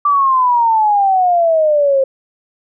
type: exponential sweep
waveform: sine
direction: down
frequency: 1174.7 to 529 Hz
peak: -9 dBFS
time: 0.05-2.04 s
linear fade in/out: 5 ms
effects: none